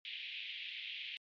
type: band-pass noise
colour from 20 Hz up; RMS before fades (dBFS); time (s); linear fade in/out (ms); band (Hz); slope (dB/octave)
white; -45; 0.05-1.17; 0; 2200 to 3500; 48
effects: MP3 48 kbps